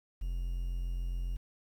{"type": "tone with quantisation", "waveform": "triangle", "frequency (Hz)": 43.65, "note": "F1", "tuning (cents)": 0, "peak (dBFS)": -30, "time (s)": [0.21, 1.37], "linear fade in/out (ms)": 10, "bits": 10, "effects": []}